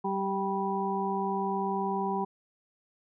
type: harmonic tone with a mistuned harmonic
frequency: 195.5 Hz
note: G3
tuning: 4 cents flat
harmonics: 1 / 2 / 4 / 5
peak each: -33 / -33 / -33 / -33 dBFS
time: 0.04-2.25 s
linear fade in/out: 10 ms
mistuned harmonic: 1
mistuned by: -16 cents
effects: none

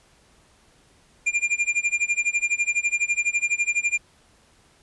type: tone with tremolo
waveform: square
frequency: 2398 Hz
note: D7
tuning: 36 cents sharp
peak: -18 dBFS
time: 1.26-3.98 s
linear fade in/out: 10 ms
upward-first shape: sine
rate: 12 Hz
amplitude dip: 95%
effects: pink hiss -58 dBFS RMS until 4.82 s + resampled to 24000 Hz

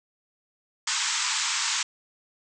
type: band-pass noise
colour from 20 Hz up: white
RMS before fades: -27 dBFS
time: 0.87-1.83 s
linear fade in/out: 5 ms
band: 870 to 8000 Hz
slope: 96 dB/octave
effects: none

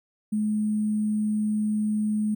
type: tone with sample-and-hold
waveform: sine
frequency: 212.9 Hz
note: G#3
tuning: 43 cents sharp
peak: -22 dBFS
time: 0.32-2.35 s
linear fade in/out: 10 ms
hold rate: 8820 Hz
effects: none

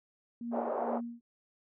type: tone with tremolo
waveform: sine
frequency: 235.9 Hz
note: A#3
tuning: 21 cents sharp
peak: -33 dBFS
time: 0.41-1.21 s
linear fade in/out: 2 ms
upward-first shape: triangle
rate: 2.2 Hz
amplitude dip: 100%
type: band-pass noise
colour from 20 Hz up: pink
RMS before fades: -34 dBFS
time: 0.51-1.01 s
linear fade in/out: 50 ms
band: 480 to 850 Hz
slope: 24 dB/octave
effects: none

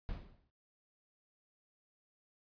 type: noise with exponential decay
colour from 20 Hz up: brown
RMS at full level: -39 dBFS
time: 0.09-0.5 s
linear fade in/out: 0 ms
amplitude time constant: 87 ms
effects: noise-tail reverb RT60 0.3 s tail -20 dB re dry + resampled to 11025 Hz

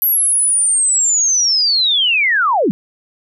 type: linear sweep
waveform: sine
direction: down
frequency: 11840 to 161.7 Hz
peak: -11 dBFS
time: 0.02-2.71 s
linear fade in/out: 0 ms
effects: none

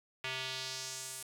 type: tone with band-pass filter sweep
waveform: square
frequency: 130.81 Hz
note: C3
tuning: in tune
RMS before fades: -41 dBFS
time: 0.24-1.23 s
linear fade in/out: 2 ms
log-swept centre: 2600 to 9900 Hz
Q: 1.8
effects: 10-bit

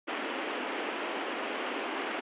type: band-pass noise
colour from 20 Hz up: pink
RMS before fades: -35 dBFS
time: 0.07-2.21 s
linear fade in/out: 20 ms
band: 250 to 3200 Hz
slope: 48 dB/octave
effects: resampled to 8000 Hz

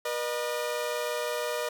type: tone pair together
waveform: sawtooth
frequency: 482.1 / 607.4 Hz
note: B4 / D#5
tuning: -42 / -42 cents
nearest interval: major third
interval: 400 cents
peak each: -28 dBFS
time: 0.05-1.69 s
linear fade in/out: 5 ms
effects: none

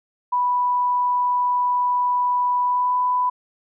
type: tone with pitch glide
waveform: sine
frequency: 986 to 995.2 Hz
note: B5 to B5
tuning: -3 to +13 cents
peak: -17 dBFS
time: 0.32-3.3 s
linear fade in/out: 10 ms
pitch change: +16 cents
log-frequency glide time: 2.62-2.97 s
effects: none

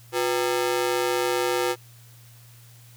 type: ring-modulated tone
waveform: sawtooth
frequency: 426.7 Hz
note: G#4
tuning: 47 cents sharp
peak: -15 dBFS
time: 0.12-1.76 s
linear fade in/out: 50 ms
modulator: 67.4 Hz
effects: added 118 Hz sine -48 dBFS peak until 2.96 s + white hiss -54 dBFS RMS until 2.96 s

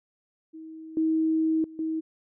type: tone with level steps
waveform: sine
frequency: 319 Hz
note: D#4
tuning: 43 cents sharp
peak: -39 / -21 / -41 / -26 dBFS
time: 0.53-2.01 s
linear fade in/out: 20 ms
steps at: 0.97 / 1.64 / 1.79 s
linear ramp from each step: 2 ms
effects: none

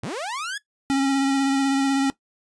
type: linear sweep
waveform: sawtooth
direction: up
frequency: 84.9 to 1719 Hz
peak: -24 dBFS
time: 0.03-0.58 s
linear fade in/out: 5 ms
type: tone with vibrato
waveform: square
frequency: 273 Hz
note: C#4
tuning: 26 cents flat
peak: -19 dBFS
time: 0.9-2.1 s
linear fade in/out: 0 ms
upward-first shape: triangle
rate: 16 Hz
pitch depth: 24 cents each way
effects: noise-tail reverb RT60 0.1 s tail -18 dB re dry + resampled to 22050 Hz

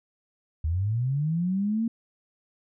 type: linear sweep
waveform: sine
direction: up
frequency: 74.4 to 233.1 Hz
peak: -23 dBFS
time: 0.64-1.88 s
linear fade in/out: 5 ms
effects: none

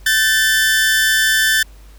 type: tone pair together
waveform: sawtooth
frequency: 1535.3 / 1760 Hz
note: G6 / A6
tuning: -36 / 0 cents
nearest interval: major second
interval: 236 cents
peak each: -14 / -10 dBFS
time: 0.06-1.63 s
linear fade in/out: 5 ms
effects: added 50 Hz sine -38 dBFS peak until 1.98 s + pink hiss -50 dBFS RMS until 1.98 s

